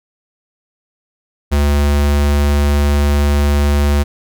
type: tone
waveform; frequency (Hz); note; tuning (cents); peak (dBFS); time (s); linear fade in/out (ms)
square; 72.2; D2; -29; -11; 1.51-4.04; 20
effects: none